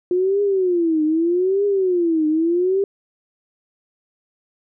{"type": "tone with vibrato", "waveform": "sine", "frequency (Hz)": 353.4, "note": "F4", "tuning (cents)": 21, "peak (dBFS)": -15, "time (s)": [0.11, 2.84], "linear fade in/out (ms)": 2, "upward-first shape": "triangle", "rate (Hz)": 0.81, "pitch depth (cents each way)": 260, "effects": []}